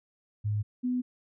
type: tone pair in turn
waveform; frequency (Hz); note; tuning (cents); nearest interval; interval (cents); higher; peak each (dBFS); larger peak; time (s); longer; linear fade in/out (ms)
sine; 104.9 / 249.5; G#2 / B3; +18 / +18; octave + minor third; 1500; second; -26; neither; 0.44-0.63 / 0.83-1.02; neither; 20
effects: none